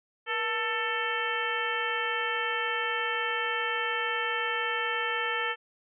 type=harmonic tone with a mistuned harmonic; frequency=443.6 Hz; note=A4; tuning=14 cents sharp; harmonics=1 / 2 / 3 / 4 / 5 / 6 / 7; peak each=-36 / -36 / -34 / -32 / -36 / -37 / -37 dBFS; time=0.26-5.56 s; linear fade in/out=50 ms; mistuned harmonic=1; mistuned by=+120 cents; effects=none